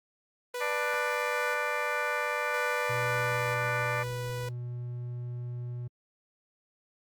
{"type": "tone with tremolo", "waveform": "sawtooth", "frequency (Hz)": 492.4, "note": "B4", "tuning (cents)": -5, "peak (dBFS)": -29, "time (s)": [0.54, 4.49], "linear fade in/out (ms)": 5, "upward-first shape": "square", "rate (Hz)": 0.5, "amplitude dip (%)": 30}
{"type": "harmonic tone", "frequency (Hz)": 295.8, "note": "D4", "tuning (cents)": 13, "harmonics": [2, 3, 4, 5, 6, 7, 8], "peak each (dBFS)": [-36, -38, -35, -35, -37, -41, -37], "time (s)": [0.6, 4.04], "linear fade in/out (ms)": 20}
{"type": "tone", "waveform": "triangle", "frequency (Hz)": 121.7, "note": "B2", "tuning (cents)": -25, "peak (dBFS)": -32, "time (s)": [2.89, 5.88], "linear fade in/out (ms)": 10}
{"effects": ["Opus 32 kbps"]}